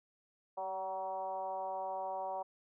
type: tone with frequency modulation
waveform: sine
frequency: 758 Hz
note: F#5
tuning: 42 cents sharp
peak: -36 dBFS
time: 0.57-2.43 s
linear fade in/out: 10 ms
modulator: 187 Hz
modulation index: 1.2
effects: none